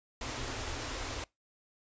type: band-stop noise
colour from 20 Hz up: pink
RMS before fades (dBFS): -38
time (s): 0.21-1.24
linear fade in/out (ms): 2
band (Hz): 130 to 230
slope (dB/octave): 96
effects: noise-tail reverb RT60 0.2 s tail -24 dB re dry + resampled to 16000 Hz